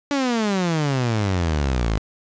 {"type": "exponential sweep", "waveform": "sawtooth", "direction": "down", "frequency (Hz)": [290.5, 51.2], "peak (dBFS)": -15, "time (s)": [0.11, 1.98], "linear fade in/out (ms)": 0, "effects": ["resampled to 16000 Hz", "7-bit"]}